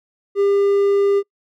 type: tone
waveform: triangle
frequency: 400.3 Hz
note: G4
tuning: 36 cents sharp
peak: -11 dBFS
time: 0.35-1.23 s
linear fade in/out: 50 ms
effects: noise-tail reverb RT60 0.1 s tail -26 dB re dry